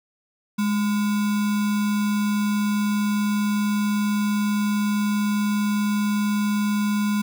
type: tone with sample-and-hold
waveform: sine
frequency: 207.7 Hz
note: G#3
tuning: in tune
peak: -19 dBFS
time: 0.58-7.22 s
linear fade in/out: 10 ms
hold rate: 1225 Hz
effects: none